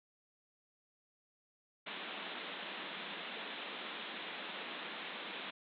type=band-pass noise; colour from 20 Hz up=white; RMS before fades=-45 dBFS; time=1.86-5.51 s; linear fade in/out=10 ms; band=170 to 3800 Hz; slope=96 dB/octave; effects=none